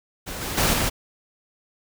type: noise with level steps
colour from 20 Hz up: pink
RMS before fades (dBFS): -33 / -29 / -20 / -23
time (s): 0.26-0.9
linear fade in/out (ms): 20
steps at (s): 0.41 / 0.57 / 0.73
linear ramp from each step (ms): 10
effects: none